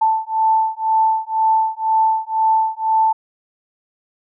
sine beating tone pair, 882 / 884 Hz, A5 / A5, +4 / +8 cents, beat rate 2 Hz, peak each -17 dBFS, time 0.01-3.13 s, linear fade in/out 10 ms, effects none

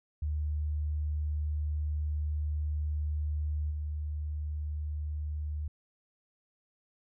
sine tone with level steps, 75.3 Hz, D2, 44 cents sharp, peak -29 / -32 dBFS, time 0.22-5.68 s, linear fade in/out 5 ms, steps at 3.7 s, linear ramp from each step 20 ms, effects none

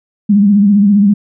sine tone with vibrato, 202.9 Hz, G#3, 40 cents flat, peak -5 dBFS, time 0.29-1.14 s, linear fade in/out 10 ms, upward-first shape sine, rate 15 Hz, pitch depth 67 cents each way, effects none

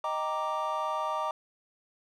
triangle chord, Eb major seventh, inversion none, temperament equal, 622.3 / 784 / 932.3 / 1174.7 Hz, Eb5 / G5 / Bb5 / D6, 0 / 0 / 0 / 0 cents, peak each -33 / -36 / -32 / -31 dBFS, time 0.04-1.31 s, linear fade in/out 2 ms, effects none

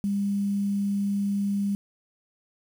sine tone with quantisation, 200.6 Hz, G3, 40 cents sharp, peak -23 dBFS, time 0.04-1.75 s, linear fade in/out 0 ms, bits 8, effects none

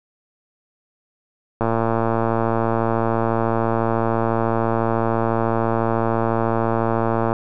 click train, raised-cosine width 1 ms, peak -6 dBFS, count 653, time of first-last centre 1.61-7.329 s, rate 114 Hz, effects none

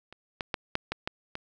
clicks, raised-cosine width 0.3 ms, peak -29 / -15 / -12 / -10 / -14 / -14 / -19 dBFS, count 7, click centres 0.126 / 0.408 / 0.542 / 0.754 / 0.92 / 1.075 / 1.354 s, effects none

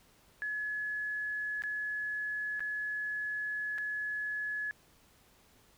sine tone with dropouts, 1700 Hz, G#6, 40 cents sharp, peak -33 dBFS, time 0.42-4.71 s, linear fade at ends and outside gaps 0 ms, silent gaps 1.621-1.637 / 2.595-2.605 / 3.78-3.784 s, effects pink hiss -64 dBFS RMS until 5.77 s

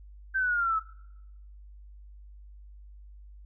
sine exponential sweep, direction down, 1568 to 1284 Hz, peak -24 dBFS, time 0.34-0.8 s, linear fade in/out 20 ms, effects noise-tail reverb RT60 0.9 s tail -22 dB re dry + added 50 Hz sine -46 dBFS peak until 3.45 s

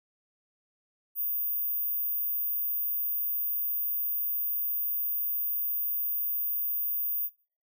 sine tone, 14917 Hz, A#9, in tune, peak -27 dBFS, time 1.15-7.3 s, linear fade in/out 50 ms, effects noise-tail reverb RT60 0.5 s tail -25 dB re dry

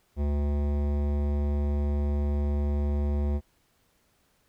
sine tone with hard clipping, 72.4 Hz, D2, 24 cents flat, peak -26 dBFS, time 0.16-3.41 s, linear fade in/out 50 ms, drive 16 dB, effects pink hiss -68 dBFS RMS until 4.48 s

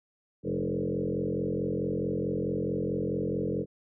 sine tone with frequency modulation, 311.1 Hz, D#4, in tune, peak -27 dBFS, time 0.43-3.66 s, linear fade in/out 50 ms, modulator 44.6 Hz, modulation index 4.3, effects none

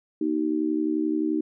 sine tone with amplitude modulation, 311.1 Hz, D#4, in tune, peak -18 dBFS, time 0.21-1.41 s, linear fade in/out 5 ms, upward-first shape sine, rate 71.5 Hz, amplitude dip 90%, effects none

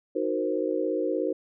sine chord, C half-diminished seventh, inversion first, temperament equal, 311.1 / 370 / 466.2 / 523.3 Hz, Eb4 / Gb4 / Bb4 / C5, 0 / 0 / 0 / 0 cents, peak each -30 dBFS, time 0.15-1.33 s, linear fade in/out 10 ms, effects none

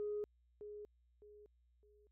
sine tone with echo, 416.9 Hz, G#4, 7 cents sharp, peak -37 dBFS, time 0-0.24 s, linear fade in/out 0 ms, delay 610 ms, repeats 3, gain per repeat -10 dB, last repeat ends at 2.07 s, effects tanh soft clip ceiling -33 dBFS + added 60 Hz sine -70 dBFS peak until 2.11 s

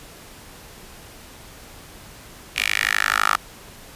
10% pulse tone with high-pass filter sweep, 51.91 Hz, G#1, in tune, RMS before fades -21 dBFS, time 2.56-3.36 s, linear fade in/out 5 ms, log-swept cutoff 2500 to 1200 Hz, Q 3.7, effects pink hiss -43 dBFS RMS until 3.95 s + resampled to 32000 Hz

